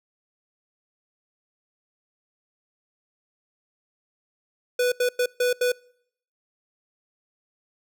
square tone bursts at uneven times, 493.9 Hz, B4, in tune, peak -20 dBFS, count 5, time 4.79-4.92 / 5-5.09 / 5.19-5.26 / 5.4-5.53 / 5.61-5.72 s, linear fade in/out 5 ms, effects noise-tail reverb RT60 0.7 s tail -26 dB re dry

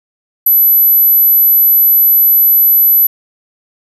sine tone, 11960 Hz, F#9, 17 cents sharp, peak -5 dBFS, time 0.46-3.07 s, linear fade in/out 5 ms, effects none

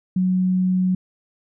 sine tone, 184.5 Hz, F#3, 5 cents flat, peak -16 dBFS, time 0.16-0.95 s, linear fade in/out 5 ms, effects none

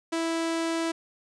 sawtooth tone, 329.4 Hz, E4, 1 cent flat, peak -22 dBFS, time 0.12-0.92 s, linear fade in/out 10 ms, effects resampled to 22050 Hz + 10-bit

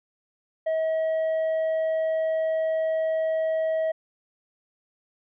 triangle tone with tanh clipping, 640 Hz, D#5, 49 cents sharp, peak -23 dBFS, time 0.66-3.92 s, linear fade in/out 10 ms, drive 8 dB, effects none

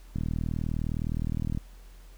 click train, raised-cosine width 5 ms, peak -18 dBFS, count 57, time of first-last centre 0.16-1.574 s, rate 39.6 Hz, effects added 42 Hz sine -46 dBFS peak until 2.17 s + pink hiss -59 dBFS RMS until 2.17 s

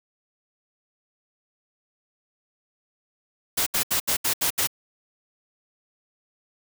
white noise bursts, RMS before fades -23 dBFS, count 7, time 3.57-4.673 s, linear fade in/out 10 ms, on 95 ms, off 73 ms, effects none

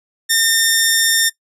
10% pulse tone, 1815 Hz, A#6, 47 cents flat, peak -3 dBFS, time 0.29-1.3 s, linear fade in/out 20 ms, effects noise-tail reverb RT60 0.1 s tail -20 dB re dry + resampled to 32000 Hz

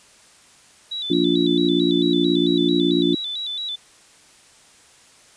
sine tone with vibrato, 3694 Hz, A#7, 16 cents flat, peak -25 dBFS, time 0.91-3.76 s, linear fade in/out 10 ms, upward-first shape square, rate 4.5 Hz, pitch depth 88 cents each way
harmonic tone, 58.27 Hz, A#1, in tune, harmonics 3 / 4 / 5 / 6, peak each -25 / -25 / -19 / -20 dBFS, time 1.1-3.15 s, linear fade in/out 5 ms
effects white hiss -51 dBFS RMS until 5.36 s + resampled to 22050 Hz

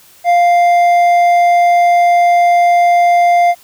triangle tone with hard clipping, 698.5 Hz, F5, in tune, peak -8 dBFS, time 0.24-3.55 s, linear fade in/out 50 ms, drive 9 dB, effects white hiss -44 dBFS RMS until 3.63 s

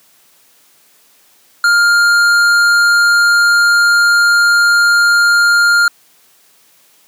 triangle tone with tanh clipping, 1405 Hz, F6, 10 cents sharp, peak -9 dBFS, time 1.64-5.88 s, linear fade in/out 2 ms, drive 17 dB, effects white hiss -50 dBFS RMS until 7.07 s + high-pass 150 Hz 12 dB/octave

